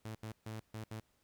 sawtooth tone bursts at uneven times, 109.8 Hz, A2, 3 cents flat, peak -38 dBFS, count 5, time 0.05-0.15 / 0.23-0.32 / 0.46-0.6 / 0.74-0.84 / 0.91-1 s, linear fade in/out 5 ms, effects pink hiss -75 dBFS RMS until 1.23 s

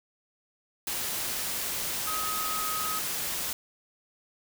sine tone in noise, 1264 Hz, D#6, 27 cents sharp, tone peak -32 dBFS, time 2.07-2.99 s, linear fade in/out 2 ms, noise white, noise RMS -32 dBFS, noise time 0.87-3.53 s, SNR -3 dB, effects none

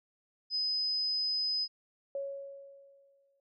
sine tone, 5030 Hz, D#8, 18 cents sharp, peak -29 dBFS, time 0.5-1.68 s, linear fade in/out 50 ms
sine tone with exponential decay, 554.4 Hz, C#5, in tune, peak -32 dBFS, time 2.15-3.4 s, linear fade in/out 2 ms, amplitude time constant 270 ms
effects none

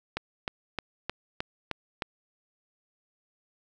click train, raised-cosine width 0.3 ms, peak -14 dBFS, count 7, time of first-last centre 0.17-2.022 s, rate 3.24 Hz, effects none

